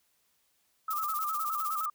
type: tone with vibrato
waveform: sine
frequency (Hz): 1244.5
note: D#6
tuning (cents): 0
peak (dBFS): -30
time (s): 0.88-1.9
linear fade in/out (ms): 5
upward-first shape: square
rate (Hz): 9.7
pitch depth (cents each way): 68
type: noise with tremolo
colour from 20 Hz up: violet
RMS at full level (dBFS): -35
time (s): 0.9-1.86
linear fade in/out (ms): 10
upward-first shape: triangle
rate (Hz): 16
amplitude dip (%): 90
effects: white hiss -72 dBFS RMS until 1.94 s